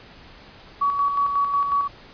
sine tone with tremolo, 1131 Hz, C#6, 34 cents sharp, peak -17 dBFS, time 0.81-1.88 s, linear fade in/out 10 ms, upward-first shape square, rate 5.5 Hz, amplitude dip 45%, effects pink hiss -46 dBFS RMS until 2.13 s + resampled to 11025 Hz

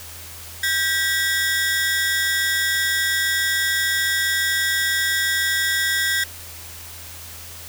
sawtooth ring-modulated tone, 1760 Hz, A6, in tune, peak -12 dBFS, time 0.63-6.24 s, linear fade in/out 5 ms, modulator 173 Hz, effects added 84 Hz sine -42 dBFS peak until 7.68 s + white hiss -38 dBFS RMS until 7.68 s

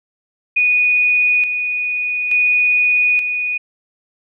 sine tone with tremolo, 2471 Hz, D#7, 13 cents flat, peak -11 dBFS, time 0.56-3.58 s, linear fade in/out 10 ms, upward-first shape square, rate 0.57 Hz, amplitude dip 50%, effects none

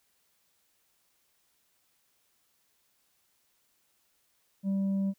triangle tone with tanh clipping, 195.1 Hz, G3, 8 cents flat, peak -27 dBFS, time 4.63-5.14 s, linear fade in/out 50 ms, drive 8 dB, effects white hiss -72 dBFS RMS until 5.18 s

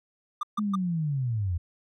triangle tone bursts, 1196 Hz, D6, 31 cents sharp, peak -24 dBFS, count 3, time 0.41-0.756 s, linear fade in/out 5 ms, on 22 ms, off 140 ms
sine linear sweep, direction down, 215.9 to 80.9 Hz, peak -25 dBFS, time 0.58-1.58 s, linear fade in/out 10 ms
effects none

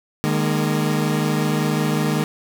30% pulse chord, D# suspended fourth, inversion none, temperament equal with one note detuned, 152.89 / 207.7 / 233.1 Hz, D#3 / G#3 / A#3, -30 / 0 / 0 cents, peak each -18 / -21 / -22 dBFS, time 0.24-2.24 s, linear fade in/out 0 ms, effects none

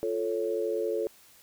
sine chord, F augmented, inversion none, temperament equal, 349.2 / 440 / 554.4 Hz, F4 / A4 / C#5, 0 / 0 / 0 cents, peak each -33 / -29 / -33 dBFS, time 0.03-1.07 s, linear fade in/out 0 ms, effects white hiss -57 dBFS RMS until 1.42 s

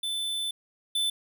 square tone pair in turn, 3520 / 3520 Hz, A7 / A7, 0 / 0 cents, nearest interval unison, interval 0 cents, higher neither, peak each -29 / -25 dBFS, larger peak second, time 0.03-0.51 / 0.95-1.1 s, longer first, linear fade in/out 5 ms, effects none

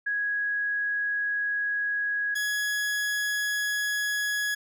sine / 40% pulse tone pair in turn, 1661.2 / 1677.6 Hz, G#6 / G#6, 0 / +17 cents, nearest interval unison, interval 17 cents, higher second, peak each -25 dBFS, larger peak neither, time 0.06-2.35 / 2.35-4.55 s, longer first, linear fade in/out 10 ms, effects none

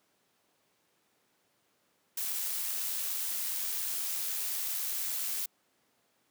blue noise with amplitude modulation, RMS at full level -33 dBFS, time 2.17-5.46 s, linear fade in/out 5 ms, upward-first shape sine, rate 90 Hz, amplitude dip 25%, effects pink hiss -72 dBFS RMS until 6.3 s + high-pass 200 Hz 12 dB/octave

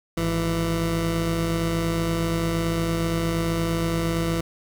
20% pulse tone pair together, 52.55 / 166.3 Hz, G#1 / E3, +21 / +16 cents, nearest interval octave + minor sixth, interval 1995 cents, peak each -24 / -18 dBFS, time 0.17-4.41 s, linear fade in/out 5 ms, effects none

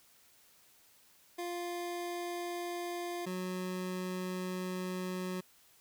25% pulse tone pair in turn, 349.2 / 183.6 Hz, F4 / F#3, 0 / -13 cents, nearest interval major seventh, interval 1113 cents, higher first, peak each -33 / -32 dBFS, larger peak second, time 1.38-3.26 / 3.26-5.41 s, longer second, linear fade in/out 10 ms, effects white hiss -64 dBFS RMS until 5.8 s

